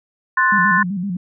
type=chord; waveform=sine; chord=F# diminished; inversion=second; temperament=equal; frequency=1046.5 / 1480 / 1760 Hz; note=C6 / F#6 / A6; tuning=0 / 0 / 0 cents; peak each=-16 / -18 / -16 dBFS; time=0.37-0.83 s; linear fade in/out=5 ms
type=tone with vibrato; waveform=sine; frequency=189 Hz; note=F#3; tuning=37 cents sharp; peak=-20 dBFS; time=0.52-1.17 s; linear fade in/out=5 ms; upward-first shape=square; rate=7.8 Hz; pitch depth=110 cents each way
effects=none